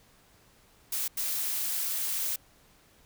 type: noise bursts at uneven times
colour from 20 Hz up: blue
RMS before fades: -31 dBFS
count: 2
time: 0.92-1.08 / 1.17-2.36 s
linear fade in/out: 5 ms
effects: pink hiss -61 dBFS RMS until 3.05 s